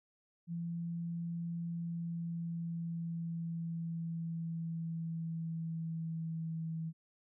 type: tone with pitch glide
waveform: sine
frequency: 169.3 to 162.03 Hz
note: E3 to E3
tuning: +46 to -29 cents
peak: -36 dBFS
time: 0.47-6.93 s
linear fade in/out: 50 ms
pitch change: -75 cents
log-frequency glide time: 1.68-6.78 s
effects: none